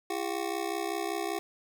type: ring-modulated tone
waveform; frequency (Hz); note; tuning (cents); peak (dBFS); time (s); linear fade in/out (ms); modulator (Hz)
25% pulse; 370; F#4; 0; -24; 0.1-1.39; 0; 32.6
effects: none